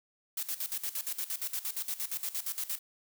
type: noise with tremolo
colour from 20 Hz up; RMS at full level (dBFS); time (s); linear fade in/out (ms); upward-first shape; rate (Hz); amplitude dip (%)
blue; -34; 0.37-2.79; 5; square; 8.6; 80
effects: none